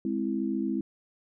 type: chord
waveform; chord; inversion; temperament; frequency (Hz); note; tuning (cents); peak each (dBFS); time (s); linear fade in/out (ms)
sine; Ab augmented; none; equal; 207.7 / 261.6 / 329.6; Ab3 / C4 / E4; 0 / 0 / 0; -31; 0.05-0.81; 2
effects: none